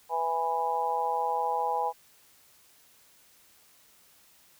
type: harmonic tone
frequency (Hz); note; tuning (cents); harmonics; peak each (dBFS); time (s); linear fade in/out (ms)
164.81; E3; 0; 3 / 4 / 5 / 6; -34 / -37 / -28 / -32; 0.09-1.93; 50
effects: white hiss -60 dBFS RMS until 4.59 s